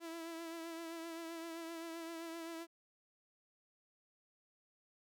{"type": "tone with vibrato", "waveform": "sawtooth", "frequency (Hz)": 331.1, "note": "E4", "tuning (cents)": 8, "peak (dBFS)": -40, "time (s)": [0, 2.67], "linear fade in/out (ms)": 50, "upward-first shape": "triangle", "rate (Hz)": 7.7, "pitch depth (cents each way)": 40, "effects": []}